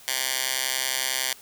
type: tone with high-pass filter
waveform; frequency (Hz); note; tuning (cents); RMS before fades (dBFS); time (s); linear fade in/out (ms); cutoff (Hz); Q
10% pulse; 130.81; C3; 0; -27; 0.08-1.33; 0; 2400; 0.54
effects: white hiss -49 dBFS RMS until 1.41 s